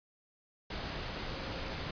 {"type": "tone in noise", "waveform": "sine", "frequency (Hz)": 535, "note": "C5", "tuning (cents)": 38, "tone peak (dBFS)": -49, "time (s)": [1.27, 1.77], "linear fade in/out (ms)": 5, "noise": "pink", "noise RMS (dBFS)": -39, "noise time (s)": [0.7, 1.91], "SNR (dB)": -13, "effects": ["resampled to 11025 Hz"]}